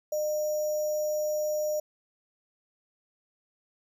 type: tone with sample-and-hold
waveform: sine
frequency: 606 Hz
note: D#5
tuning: 46 cents flat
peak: -26 dBFS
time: 0.12-1.8 s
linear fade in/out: 5 ms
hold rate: 6300 Hz
effects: none